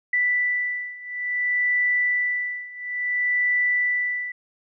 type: beating tone pair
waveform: sine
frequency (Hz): 1975.5 / 1976.08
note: B6 / B6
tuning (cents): 0 / 0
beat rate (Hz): 0.58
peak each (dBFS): -25 / -23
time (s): 0.13-4.32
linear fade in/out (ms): 5
effects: none